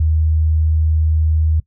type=tone; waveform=sine; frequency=78.7 Hz; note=D#2; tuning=20 cents sharp; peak=-12 dBFS; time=0-1.6 s; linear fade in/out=5 ms; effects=noise-tail reverb RT60 0.1 s tail -19 dB re dry

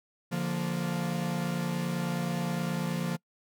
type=chord; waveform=45% pulse; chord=Bb major; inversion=first; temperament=equal with one note detuned; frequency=145.06 / 174.61 / 233.1 Hz; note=D3 / F3 / Bb3; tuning=-21 / 0 / 0 cents; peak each=-35 / -31 / -36 dBFS; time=0.31-3.17 s; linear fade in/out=20 ms; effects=noise-tail reverb RT60 0.1 s tail -25 dB re dry

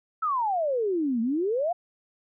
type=exponential two-way sweep; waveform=sine; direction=down then up; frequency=1339 to 220 to 731 Hz; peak=-23 dBFS; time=0.22-1.73 s; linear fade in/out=10 ms; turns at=1.21 s; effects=none

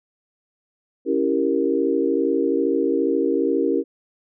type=chord; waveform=sine; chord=C# diminished seventh; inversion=none; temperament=equal; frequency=277.2 / 329.6 / 392 / 466.2 Hz; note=C#4 / E4 / G4 / Bb4; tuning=0 / 0 / 0 / 0 cents; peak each=-23 dBFS; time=1.05-3.84 s; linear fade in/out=50 ms; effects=none

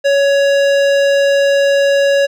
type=tone with hard clipping; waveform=sine; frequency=559 Hz; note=C#5; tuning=14 cents sharp; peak=-11 dBFS; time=0.04-2.27 s; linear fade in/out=20 ms; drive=16 dB; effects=none

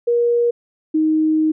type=tone pair in turn; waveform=sine; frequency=475.1 / 312.7 Hz; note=A#4 / D#4; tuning=+33 / +9 cents; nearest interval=perfect fifth; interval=724 cents; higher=first; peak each=-13 dBFS; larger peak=neither; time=0.07-0.51 / 0.94-1.52 s; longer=second; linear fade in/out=10 ms; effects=none

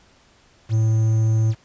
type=tone with quantisation; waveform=triangle; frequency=110.7 Hz; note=A2; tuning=11 cents sharp; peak=-13 dBFS; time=0.69-1.55 s; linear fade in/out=50 ms; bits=7; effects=pink hiss -55 dBFS RMS until 1.64 s + resampled to 16000 Hz

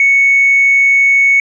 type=tone; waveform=sine; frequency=2217 Hz; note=C#7; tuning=in tune; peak=-5 dBFS; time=0-1.4 s; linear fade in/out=2 ms; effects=tanh soft clip ceiling -2 dBFS

